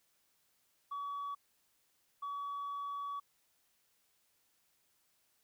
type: tone bursts at uneven times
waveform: sine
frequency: 1135 Hz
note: C#6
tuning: 41 cents sharp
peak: -36 dBFS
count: 2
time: 0.91-1.35 / 2.22-3.2 s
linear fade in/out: 10 ms
effects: tanh soft clip ceiling -36 dBFS + white hiss -75 dBFS RMS until 5.43 s